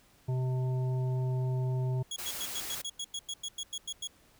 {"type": "harmonic tone", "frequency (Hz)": 128.3, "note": "C3", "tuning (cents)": -34, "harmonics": [1, 3, 5, 7], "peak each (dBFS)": [-28, -41, -46, -48], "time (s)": [0.28, 2.03], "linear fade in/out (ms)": 10}
{"type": "tone bursts", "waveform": "25% pulse", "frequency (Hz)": 3333, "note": "G#7", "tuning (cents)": 5, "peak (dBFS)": -31, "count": 14, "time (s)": [2.11, 4.074], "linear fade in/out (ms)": 5, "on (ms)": 53, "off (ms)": 94}
{"type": "noise", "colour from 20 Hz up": "white", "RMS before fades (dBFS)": -39, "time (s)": [2.18, 2.82], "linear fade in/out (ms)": 10}
{"effects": ["pink hiss -63 dBFS RMS until 4.39 s"]}